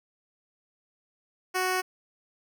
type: tone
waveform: 10% pulse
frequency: 370 Hz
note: F#4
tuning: in tune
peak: -17 dBFS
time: 1.54-1.82 s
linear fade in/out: 20 ms
effects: none